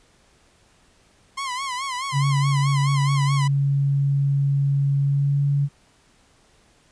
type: tone with vibrato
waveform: sawtooth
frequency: 1046.5 Hz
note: C6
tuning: in tune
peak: -22 dBFS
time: 1.37-3.48 s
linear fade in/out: 10 ms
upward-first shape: sine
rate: 4.7 Hz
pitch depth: 110 cents each way
type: tone with pitch glide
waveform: sine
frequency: 139.7 to 141.65 Hz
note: C#3 to C#3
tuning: +14 to +38 cents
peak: -17 dBFS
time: 2.12-5.69 s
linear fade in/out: 50 ms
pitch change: +24 cents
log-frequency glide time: 4.98-5.43 s
effects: pink hiss -58 dBFS RMS until 6.91 s + resampled to 22050 Hz